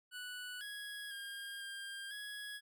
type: tone with pitch steps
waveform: 25% pulse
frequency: 1480 / 1663 / 1613 / 1601 / 1670 Hz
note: F#6 / G#6 / G6 / G6 / G#6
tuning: 0 / +2 / +49 / +36 / +9 cents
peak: -40 dBFS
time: 0.11-2.61 s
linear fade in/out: 50 ms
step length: 500 ms
effects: none